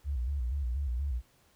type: tone with vibrato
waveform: sine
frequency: 65.41 Hz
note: C2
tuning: in tune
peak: -29 dBFS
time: 0.04-1.22 s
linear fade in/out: 50 ms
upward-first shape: square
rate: 4.2 Hz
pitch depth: 140 cents each way
effects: pink hiss -66 dBFS RMS until 1.55 s